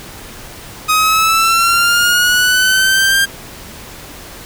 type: linear sweep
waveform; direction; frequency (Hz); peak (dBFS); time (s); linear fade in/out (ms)
sawtooth; up; 1251 to 1600; -6; 0.88-3.26; 20
effects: pink hiss -33 dBFS RMS until 4.45 s